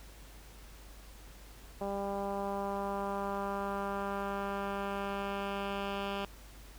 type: tone with low-pass filter sweep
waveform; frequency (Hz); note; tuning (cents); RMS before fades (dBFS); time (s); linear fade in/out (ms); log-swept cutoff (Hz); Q
10% pulse; 198.8; G3; +25; -36; 1.81-6.25; 2; 730 to 3100; 1.5
effects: added 50 Hz sine -51 dBFS peak until 6.78 s + pink hiss -56 dBFS RMS until 6.78 s